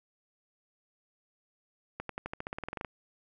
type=accelerating click train; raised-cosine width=0.5 ms; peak=-21 dBFS; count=15; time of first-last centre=2-2.848 s; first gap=93 ms; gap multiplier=0.93; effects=none